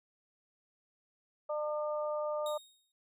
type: harmonic tone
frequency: 300.9 Hz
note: D4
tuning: 42 cents sharp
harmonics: 2 / 3 / 4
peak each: -33 / -43 / -41 dBFS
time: 1.49-2.58 s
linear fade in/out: 10 ms
type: tone with exponential decay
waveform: sawtooth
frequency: 3729 Hz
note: A#7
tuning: in tune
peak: -38 dBFS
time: 2.46-2.92 s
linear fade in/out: 2 ms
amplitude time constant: 100 ms
effects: none